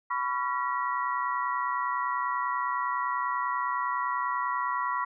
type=tone cluster; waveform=sine; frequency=993 / 1123 / 1372 / 1928 Hz; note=B5 / C#6 / F6 / B6; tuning=+9 / +22 / -31 / -42 cents; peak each=-30 / -31 / -36 / -36 dBFS; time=0.1-5.05 s; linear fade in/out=10 ms; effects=none

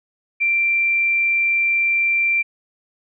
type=tone; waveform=sine; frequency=2358 Hz; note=D7; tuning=6 cents sharp; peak=-15 dBFS; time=0.4-2.43 s; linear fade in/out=20 ms; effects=none

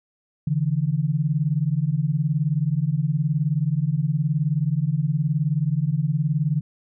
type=beating tone pair; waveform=sine; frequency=141.3 / 160.3 Hz; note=C#3 / E3; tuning=+34 / -48 cents; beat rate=19 Hz; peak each=-22 dBFS; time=0.47-6.61 s; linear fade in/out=5 ms; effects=none

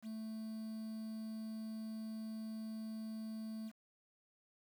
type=tone with quantisation; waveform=triangle; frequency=220 Hz; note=A3; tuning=in tune; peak=-40 dBFS; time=0.02-3.72 s; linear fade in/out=50 ms; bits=10; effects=none

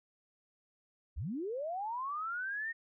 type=linear sweep; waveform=sine; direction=up; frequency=45.96 to 1864.7 Hz; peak=-35 dBFS; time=1.16-2.73 s; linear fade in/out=20 ms; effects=none

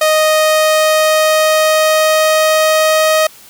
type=tone with pitch glide; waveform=sawtooth; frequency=622.3 to 627.4 Hz; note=D#5 to D#5; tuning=0 to +14 cents; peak=-5 dBFS; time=0.01-3.27 s; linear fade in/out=5 ms; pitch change=+14 cents; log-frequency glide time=0.37-3.03 s; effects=white hiss -40 dBFS RMS until 3.49 s

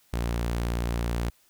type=tone; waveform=sawtooth; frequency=58.5 Hz; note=A#1; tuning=7 cents sharp; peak=-22 dBFS; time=0.13-1.3 s; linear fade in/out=5 ms; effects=white hiss -63 dBFS RMS until 1.49 s

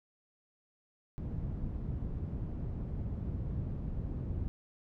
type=low-pass noise; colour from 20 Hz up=white; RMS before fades=-37 dBFS; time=1.18-4.48 s; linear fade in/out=0 ms; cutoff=120 Hz; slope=12 dB/octave; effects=none

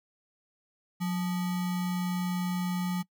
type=tone with sample-and-hold; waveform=sine; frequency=180.3 Hz; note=F#3; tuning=45 cents flat; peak=-27 dBFS; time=1-3.03 s; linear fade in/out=20 ms; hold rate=1050 Hz; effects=noise-tail reverb RT60 0.1 s tail -22 dB re dry

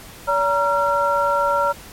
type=tone cluster; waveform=sine; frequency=571 / 940 / 1369 Hz; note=D5 / A#5 / F6; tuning=-49 / +14 / -35 cents; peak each=-20 dBFS; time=0.27-1.73 s; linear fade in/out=20 ms; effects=pink hiss -40 dBFS RMS until 1.92 s + MP3 64 kbps

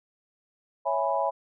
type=chord; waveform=sine; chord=C# minor seventh; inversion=none; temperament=equal; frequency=554.4 / 659.3 / 830.6 / 987.8 Hz; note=C#5 / E5 / G#5 / B5; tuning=0 / 0 / 0 / 0 cents; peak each=-29 dBFS; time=0.85-1.31 s; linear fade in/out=20 ms; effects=none

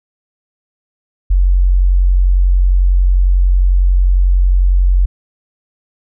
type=tone; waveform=sine; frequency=45.54 Hz; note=F#1; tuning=27 cents flat; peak=-7 dBFS; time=1.3-5.06 s; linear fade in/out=10 ms; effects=none

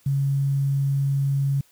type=tone with quantisation; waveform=sine; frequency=138.59 Hz; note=C#3; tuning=in tune; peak=-19 dBFS; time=0.06-1.61 s; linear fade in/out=5 ms; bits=8; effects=white hiss -59 dBFS RMS until 1.71 s

